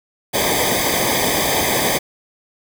pink noise with comb filter, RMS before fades -18 dBFS, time 0.33-1.99 s, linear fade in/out 20 ms, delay 0.72 ms, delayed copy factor -0.95, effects none

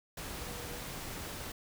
sine tone in noise, 482.8 Hz, B4, 39 cents flat, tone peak -50 dBFS, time 0.39-0.79 s, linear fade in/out 5 ms, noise pink, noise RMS -42 dBFS, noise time 0.17-1.52 s, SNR -11 dB, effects none

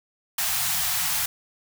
white band-stop noise, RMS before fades -25 dBFS, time 0.38-1.26 s, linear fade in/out 5 ms, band 180 to 670 Hz, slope 96 dB/octave, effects none

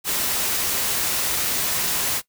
white noise, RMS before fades -23 dBFS, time 0.04-2.22 s, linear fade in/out 50 ms, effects noise-tail reverb RT60 0.1 s tail -18 dB re dry

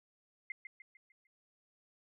sine tone with echo, 2093 Hz, C7, in tune, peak -37 dBFS, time 0.5-0.52 s, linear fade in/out 2 ms, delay 150 ms, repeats 5, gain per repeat -7 dB, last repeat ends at 1.27 s, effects none

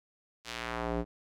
square tone with band-pass filter sweep, 58.27 Hz, A#1, in tune, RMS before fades -35 dBFS, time 0.44-1.05 s, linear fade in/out 50 ms, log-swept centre 4800 to 330 Hz, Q 0.9, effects none

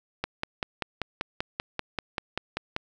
click train, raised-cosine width 0.3 ms, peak -12 dBFS, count 14, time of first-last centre 0.24-2.764 s, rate 5.15 Hz, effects none

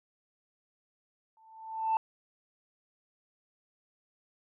sine tone with exponential growth, 887 Hz, A5, 14 cents sharp, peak -21 dBFS, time 1.37-1.97 s, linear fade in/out 1 ms, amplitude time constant 130 ms, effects tanh soft clip ceiling -22 dBFS

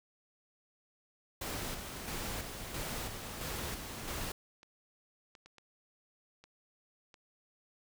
pink noise with tremolo, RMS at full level -39 dBFS, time 1.41-4.32 s, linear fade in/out 5 ms, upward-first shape square, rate 1.5 Hz, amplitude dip 40%
clicks, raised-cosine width 0.2 ms, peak -38 dBFS, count 7, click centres 3.979 / 4.631 / 5.352 / 5.46 / 5.583 / 6.44 / 7.142 s
effects none

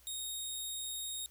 15% pulse tone, 3729 Hz, A#7, in tune, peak -31 dBFS, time 0.07-1.26 s, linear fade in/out 0 ms, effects added 60 Hz sine -64 dBFS peak until 1.3 s + white hiss -64 dBFS RMS until 1.3 s

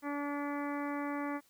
harmonic tone, 287.7 Hz, D4, 36 cents flat, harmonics 1 / 2 / 3 / 4 / 5 / 6 / 7 / 8, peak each -36 / -43 / -43 / -43 / -49 / -49 / -48 / -53 dBFS, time 0.02-1.41 s, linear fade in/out 50 ms, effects white hiss -68 dBFS RMS until 1.49 s

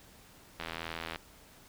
click train, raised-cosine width 0.3 ms, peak -21 dBFS, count 47, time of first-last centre 0.6-1.159 s, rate 82.3 Hz, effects pink hiss -57 dBFS RMS until 1.68 s

